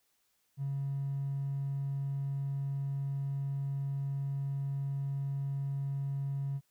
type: tone with hard clipping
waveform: triangle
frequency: 138.59 Hz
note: C#3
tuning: in tune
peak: -32 dBFS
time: 0.57-6.61 s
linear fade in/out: 50 ms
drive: 3 dB
effects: white hiss -75 dBFS RMS until 6.7 s